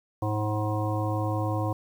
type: harmonic tone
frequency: 106.3 Hz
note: G#2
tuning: 41 cents sharp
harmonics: 1 / 3 / 5 / 7 / 9 / 10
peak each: -27 / -32 / -34 / -35 / -37 / -37 dBFS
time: 0.22-1.73 s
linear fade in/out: 5 ms
effects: 9-bit